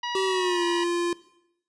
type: harmonic tone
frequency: 964 Hz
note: B5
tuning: 42 cents flat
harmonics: 1 / 2 / 3 / 4 / 5 / 6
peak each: -30 / -35 / -34 / -41 / -43 / -45 dBFS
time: 0.03-0.84 s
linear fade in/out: 5 ms
type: tone with pitch glide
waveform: square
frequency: 382.1 to 346.4 Hz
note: G4 to F4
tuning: -44 to -14 cents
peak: -24 dBFS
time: 0.15-1.13 s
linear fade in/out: 2 ms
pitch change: -170 cents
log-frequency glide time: 0.25-0.64 s
effects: noise-tail reverb RT60 0.8 s tail -19 dB re dry + resampled to 22050 Hz